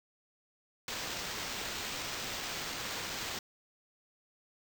white noise with sample-and-hold, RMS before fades -39 dBFS, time 0.88-3.39 s, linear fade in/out 2 ms, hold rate 11025 Hz, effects none

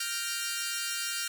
10% pulse chord, G minor seventh, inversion third, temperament equal, 1396.9 / 1568 / 1864.7 / 2349 Hz, F6 / G6 / Bb6 / D7, 0 / 0 / 0 / 0 cents, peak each -26 / -30 / -30 / -30 dBFS, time 0-1.28 s, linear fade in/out 5 ms, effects none

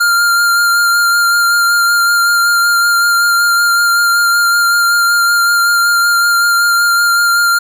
square tone with vibrato, 1396.9 Hz, F6, in tune, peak -9 dBFS, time 0-7.59 s, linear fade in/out 10 ms, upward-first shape sine, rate 5.3 Hz, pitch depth 15 cents each way, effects none

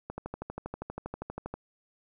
click train, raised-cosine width 1 ms, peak -22 dBFS, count 19, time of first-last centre 0.1-1.54 s, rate 12.5 Hz, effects none

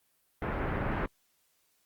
pink low-pass noise, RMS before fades -32 dBFS, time 0.42-1.06 s, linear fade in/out 2 ms, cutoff 2000 Hz, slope 24 dB/octave, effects white hiss -72 dBFS RMS until 1.85 s + Opus 32 kbps

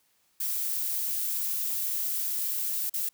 violet noise with dropouts, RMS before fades -30 dBFS, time 0.4-3.09 s, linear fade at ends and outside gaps 5 ms, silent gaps 2.897-2.938 s, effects white hiss -69 dBFS RMS until 3.13 s

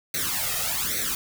white noise with flanger, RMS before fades -27 dBFS, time 0.14-1.15 s, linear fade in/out 2 ms, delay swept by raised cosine 0.49 to 1.59 ms, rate 1.2 Hz, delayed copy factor +0.9, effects none

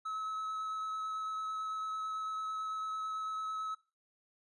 triangle tone with vibrato, 1291 Hz, E6, 37 cents flat, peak -34 dBFS, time 0.05-3.75 s, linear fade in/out 10 ms, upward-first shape sine, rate 9 Hz, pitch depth 10 cents each way, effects noise-tail reverb RT60 0.3 s tail -17 dB re dry + resampled to 24000 Hz

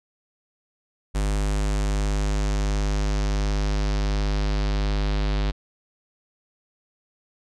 square tone with low-pass filter sweep, 50.7 Hz, G#1, 41 cents flat, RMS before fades -23 dBFS, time 1.14-5.52 s, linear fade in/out 20 ms, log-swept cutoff 8600 to 4100 Hz, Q 2, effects none

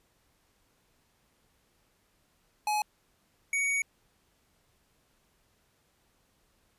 square tone pair in turn, 844 / 2242 Hz, G#5 / C#7, +28 / +19 cents, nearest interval octave + perfect fourth, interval 1691 cents, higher second, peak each -27 dBFS, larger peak neither, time 2.67-2.82 / 3.53-3.82 s, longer second, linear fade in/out 2 ms, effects pink hiss -70 dBFS RMS until 6.78 s + resampled to 32000 Hz

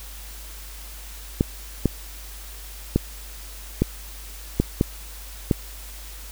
clicks, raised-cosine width 3 ms, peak -4 dBFS, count 7, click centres 1.409 / 1.857 / 2.96 / 3.82 / 4.6 / 4.811 / 5.512 s, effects added 50 Hz sine -38 dBFS peak until 6.31 s + white hiss -42 dBFS RMS until 6.31 s

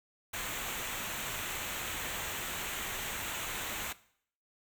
pink noise with comb filter, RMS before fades -38 dBFS, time 0.33-3.93 s, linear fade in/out 10 ms, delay 0.2 ms, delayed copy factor -0.65, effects noise-tail reverb RT60 0.6 s tail -18 dB re dry

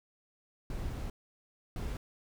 brown noise bursts at uneven times, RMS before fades -37 dBFS, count 2, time 0.7-1.1 / 1.76-1.97 s, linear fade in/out 2 ms, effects none

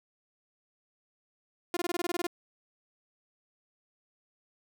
sawtooth tone bursts, 349.2 Hz, F4, in tune, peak -25 dBFS, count 11, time 1.74-2.268 s, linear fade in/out 2 ms, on 28 ms, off 22 ms, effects 9-bit

